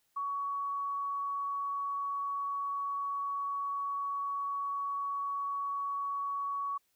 sine tone, 1123 Hz, C#6, 22 cents sharp, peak -32 dBFS, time 0.16-6.78 s, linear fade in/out 10 ms, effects white hiss -75 dBFS RMS until 6.95 s

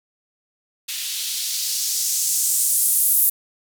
violet noise with band-pass filter sweep, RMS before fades -21 dBFS, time 0.88-3.3 s, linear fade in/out 10 ms, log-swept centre 2900 to 12000 Hz, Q 1.6, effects none

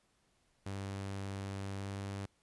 sawtooth tone with pitch glide, 98.1 to 98.84 Hz, G2 to G2, +2 to +15 cents, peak -35 dBFS, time 0.66-2.26 s, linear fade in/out 5 ms, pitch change +13 cents, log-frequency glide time 1.79-1.87 s, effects pink hiss -74 dBFS RMS until 2.42 s + resampled to 24000 Hz

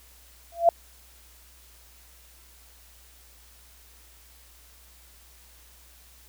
sine tone with exponential growth, 680 Hz, F5, 46 cents flat, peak -10 dBFS, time 0.52-0.69 s, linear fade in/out 2 ms, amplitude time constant 36 ms, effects added 60 Hz sine -55 dBFS peak until 6.28 s + white hiss -55 dBFS RMS until 6.28 s

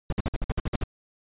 brown noise bursts, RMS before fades -25 dBFS, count 10, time 0.1-0.837 s, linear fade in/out 2 ms, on 26 ms, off 53 ms, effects resampled to 8000 Hz

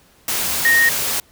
sine tone in noise, 1859 Hz, A#6, 5 cents flat, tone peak -11 dBFS, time 0.65-0.89 s, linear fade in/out 2 ms, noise white, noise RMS -21 dBFS, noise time 0.28-1.2 s, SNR +7 dB, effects pink hiss -53 dBFS RMS until 1.31 s

